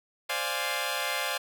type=chord; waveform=10% pulse; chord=D half-diminished seventh; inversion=third; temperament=equal; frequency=523.3 / 587.3 / 698.5 / 830.6 Hz; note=C5 / D5 / F5 / Ab5; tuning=0 / 0 / 0 / 0 cents; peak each=-26 dBFS; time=0.29-1.38 s; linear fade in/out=10 ms; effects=none